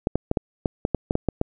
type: clicks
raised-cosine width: 2 ms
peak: -7 dBFS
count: 11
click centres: 0.071 / 0.156 / 0.314 / 0.372 / 0.658 / 0.851 / 0.947 / 1.109 / 1.154 / 1.287 / 1.414 s
effects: none